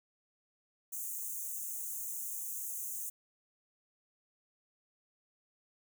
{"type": "high-pass noise", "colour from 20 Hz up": "white", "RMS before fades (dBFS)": -40, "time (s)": [0.92, 3.1], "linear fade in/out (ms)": 10, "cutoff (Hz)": 6200, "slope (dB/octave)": 96, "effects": []}